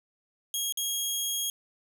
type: tone with dropouts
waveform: 15% pulse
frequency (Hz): 3275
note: G#7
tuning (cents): -25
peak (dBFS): -21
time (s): 0.54-1.5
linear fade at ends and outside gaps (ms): 1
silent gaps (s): 0.724-0.773
effects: none